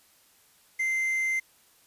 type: tone with quantisation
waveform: triangle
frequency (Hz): 2081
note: C7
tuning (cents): -10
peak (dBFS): -23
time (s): 0.79-1.4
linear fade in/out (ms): 10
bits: 8
effects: white hiss -61 dBFS RMS until 1.86 s + resampled to 32000 Hz